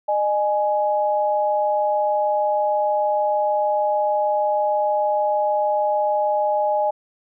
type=tone pair together; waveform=sine; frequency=609.5 / 836 Hz; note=D#5 / G#5; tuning=-36 / +11 cents; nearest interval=perfect fourth; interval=547 cents; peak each=-20 dBFS; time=0.08-6.91 s; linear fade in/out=10 ms; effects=none